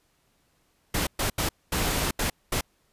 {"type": "noise bursts at uneven times", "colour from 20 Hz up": "pink", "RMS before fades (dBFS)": -26, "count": 6, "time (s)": [[0.94, 1.07], [1.19, 1.3], [1.38, 1.49], [1.72, 2.11], [2.19, 2.3], [2.52, 2.61]], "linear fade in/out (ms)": 5, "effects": ["pink hiss -68 dBFS RMS until 2.92 s", "resampled to 32000 Hz"]}